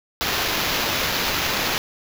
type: noise with sample-and-hold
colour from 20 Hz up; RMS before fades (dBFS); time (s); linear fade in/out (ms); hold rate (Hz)
violet; -23; 0.21-1.78; 0; 8820
effects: none

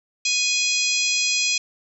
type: harmonic tone with a mistuned harmonic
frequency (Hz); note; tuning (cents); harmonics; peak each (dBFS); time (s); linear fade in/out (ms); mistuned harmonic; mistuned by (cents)
830.6; G#5; 0; 3 / 4 / 5 / 6 / 7 / 8 / 9; -23 / -28 / -27 / -27 / -27 / -30 / -30; 0.25-1.58; 5; 7; +23
effects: none

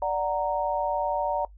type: chord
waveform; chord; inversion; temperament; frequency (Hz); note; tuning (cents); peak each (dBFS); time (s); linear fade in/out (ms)
sine; D augmented; none; equal with one note detuned; 587.3 / 740 / 928.6; D5 / F#5 / A#5; 0 / 0 / -7; -28 / -29 / -28; 0.02-1.45; 2
effects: noise-tail reverb RT60 0.1 s tail -19 dB re dry + added 50 Hz sine -46 dBFS peak until 1.57 s

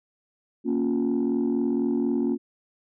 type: chord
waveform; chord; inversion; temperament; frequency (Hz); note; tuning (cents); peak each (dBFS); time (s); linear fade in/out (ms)
sine; Bb minor; none; equal with one note detuned; 233.1 / 277.2 / 355.1; Bb3 / Db4 / F4; 0 / 0 / +29; -24 / -24 / -26; 0.64-2.38; 50
effects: tanh soft clip ceiling -17 dBFS

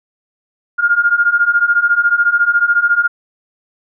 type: beating tone pair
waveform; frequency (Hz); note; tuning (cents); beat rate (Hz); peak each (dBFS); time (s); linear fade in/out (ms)
sine; 1406 / 1420; F6 / F6; +11 / +28; 14; -14 / -12; 0.78-3.08; 20
effects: none

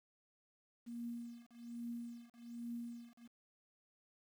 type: tone with tremolo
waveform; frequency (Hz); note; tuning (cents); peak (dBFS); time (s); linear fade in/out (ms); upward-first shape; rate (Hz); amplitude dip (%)
sine; 236.1; A#3; +22; -40; 0.86-3.28; 20; triangle; 1.2; 100
effects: 11-bit

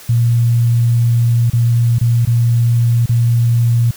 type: tone with dropouts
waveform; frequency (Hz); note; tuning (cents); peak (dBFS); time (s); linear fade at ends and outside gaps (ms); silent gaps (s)
sine; 118; A#2; +22; -9; 0.09-3.91; 5; 1.5-1.532 / 1.986-2.011 / 2.252-2.272 / 3.059-3.092
effects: white hiss -37 dBFS RMS until 3.96 s

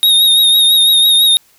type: tone with vibrato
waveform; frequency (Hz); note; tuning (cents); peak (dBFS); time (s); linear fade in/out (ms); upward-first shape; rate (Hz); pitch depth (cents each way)
square; 3729; A#7; 0; -7; 0.03-1.37; 0; triangle; 6; 45
effects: white hiss -51 dBFS RMS until 1.58 s

